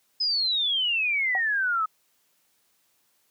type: exponential sweep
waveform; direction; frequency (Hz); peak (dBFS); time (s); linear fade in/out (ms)
sine; down; 5120 to 1261; -22; 0.2-1.86; 10
type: tone with exponential decay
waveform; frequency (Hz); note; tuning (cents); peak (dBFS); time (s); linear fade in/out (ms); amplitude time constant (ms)
sine; 766; G5; -40; -23; 1.35-1.43; 1; 17
effects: white hiss -68 dBFS RMS until 3.3 s + high-pass 100 Hz 12 dB/octave